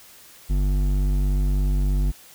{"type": "tone with hard clipping", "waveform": "sine", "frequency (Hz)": 48.37, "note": "G1", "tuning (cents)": -22, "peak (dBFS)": -20, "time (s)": [0.49, 2.12], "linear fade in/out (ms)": 20, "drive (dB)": 11, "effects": ["white hiss -48 dBFS RMS until 2.34 s"]}